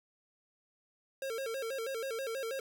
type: tone with vibrato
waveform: square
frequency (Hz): 493.9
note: B4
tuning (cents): 0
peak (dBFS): -36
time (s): 1.22-2.6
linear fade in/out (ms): 2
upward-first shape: square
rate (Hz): 6.2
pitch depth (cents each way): 150
effects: none